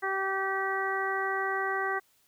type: harmonic tone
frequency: 386.6 Hz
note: G4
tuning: 24 cents flat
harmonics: 1 / 2 / 3 / 4 / 5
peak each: -34 / -34 / -34 / -34 / -34 dBFS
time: 0.02-2 s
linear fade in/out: 20 ms
effects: white hiss -67 dBFS RMS until 2.27 s